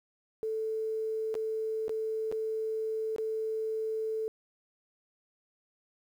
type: tone with dropouts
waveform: sine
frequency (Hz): 440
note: A4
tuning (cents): 0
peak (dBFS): -30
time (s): 0.43-4.28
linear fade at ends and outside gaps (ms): 0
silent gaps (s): 1.342-1.352 / 1.881-1.894 / 2.315-2.324 / 3.162-3.183
effects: 10-bit